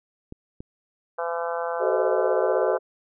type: clicks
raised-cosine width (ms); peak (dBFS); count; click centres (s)
3; -24; 2; 0.324 / 0.605
type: harmonic tone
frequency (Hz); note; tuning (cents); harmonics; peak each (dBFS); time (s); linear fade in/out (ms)
169.1; E3; +44; 3 / 4 / 5 / 6 / 7 / 8 / 9; -29 / -31 / -33 / -35 / -36 / -37 / -38; 1.18-2.78; 10
type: chord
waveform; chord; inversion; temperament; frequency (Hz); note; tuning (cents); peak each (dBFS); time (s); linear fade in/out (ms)
sine; F# diminished seventh; none; equal with one note detuned; 378.4 / 440 / 523.3 / 622.3; F#4 / A4 / C5 / Eb5; +39 / 0 / 0 / 0; -26; 1.79-2.79; 50
effects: none